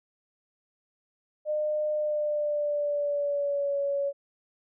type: tone with pitch glide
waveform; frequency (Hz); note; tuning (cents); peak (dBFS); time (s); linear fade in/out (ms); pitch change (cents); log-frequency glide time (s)
sine; 606 to 562.2; D#5 to C#5; -46 to +24; -25; 1.45-4.13; 50; -130; 1.92-3.79
effects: none